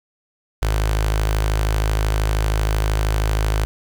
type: tone with notch filter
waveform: sawtooth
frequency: 52.9 Hz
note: G#1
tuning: 33 cents sharp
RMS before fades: -19 dBFS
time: 0.62-3.65 s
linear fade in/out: 0 ms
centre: 220 Hz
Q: 0.8
effects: 7-bit